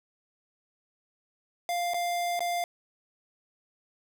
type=tone with dropouts; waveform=square; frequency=698.5 Hz; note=F5; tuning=in tune; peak=-28 dBFS; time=1.69-2.64 s; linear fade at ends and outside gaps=1 ms; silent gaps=1.936-1.943 / 2.393-2.405 s; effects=none